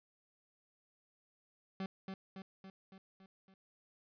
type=tone with echo; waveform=40% pulse; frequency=191.3 Hz; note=G3; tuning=42 cents flat; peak=-37 dBFS; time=1.8-1.86 s; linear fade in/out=2 ms; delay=280 ms; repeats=6; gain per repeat=-4 dB; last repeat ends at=3.54 s; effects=resampled to 11025 Hz + 13-bit

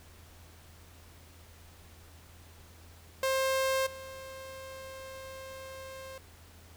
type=tone with level steps; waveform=sawtooth; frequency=530 Hz; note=C5; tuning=22 cents sharp; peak=-23 / -39 dBFS; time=3.23-6.18 s; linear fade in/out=2 ms; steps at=3.86 s; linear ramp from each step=10 ms; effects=added 83 Hz sine -54 dBFS peak until 6.76 s + pink hiss -57 dBFS RMS until 6.76 s

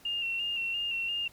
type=tone with vibrato; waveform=sine; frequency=2771 Hz; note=F7; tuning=14 cents flat; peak=-29 dBFS; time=0.05-1.28 s; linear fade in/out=5 ms; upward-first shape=square; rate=2.9 Hz; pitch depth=30 cents each way; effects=pink hiss -57 dBFS RMS until 1.32 s + MP3 96 kbps

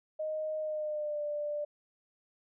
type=tone with pitch glide; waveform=sine; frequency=621 to 591.2 Hz; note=D#5 to D5; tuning=-3 to +11 cents; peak=-32 dBFS; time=0.19-1.65 s; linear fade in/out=10 ms; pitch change=-86 cents; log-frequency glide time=0.59-1.22 s; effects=none

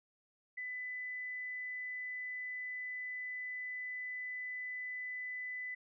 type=tone; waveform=sine; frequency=2000 Hz; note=B6; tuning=21 cents sharp; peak=-39 dBFS; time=0.57-5.75 s; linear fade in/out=10 ms; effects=none

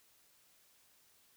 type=silence; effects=white hiss -68 dBFS RMS until 1.36 s

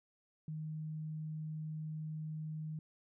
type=tone; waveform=sine; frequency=155.56 Hz; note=D#3; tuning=in tune; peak=-39 dBFS; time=0.48-2.79 s; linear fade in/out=2 ms; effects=none

